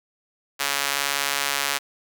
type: tone with high-pass filter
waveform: sawtooth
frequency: 140.8 Hz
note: C#3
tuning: 27 cents sharp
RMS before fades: -25 dBFS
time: 0.59-1.79 s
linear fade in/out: 20 ms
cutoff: 1400 Hz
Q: 0.6
effects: none